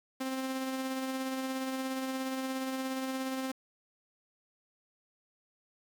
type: tone with tremolo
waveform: sawtooth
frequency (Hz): 263.1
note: C4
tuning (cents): +10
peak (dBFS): -28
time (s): 0.2-3.52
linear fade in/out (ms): 10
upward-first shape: sine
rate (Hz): 17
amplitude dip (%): 30
effects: 9-bit